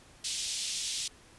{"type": "band-pass noise", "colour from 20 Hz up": "pink", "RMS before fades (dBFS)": -35, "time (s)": [0.24, 1.08], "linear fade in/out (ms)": 5, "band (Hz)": [3200, 9100], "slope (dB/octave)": 24, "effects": ["pink hiss -57 dBFS RMS until 1.38 s", "resampled to 24000 Hz"]}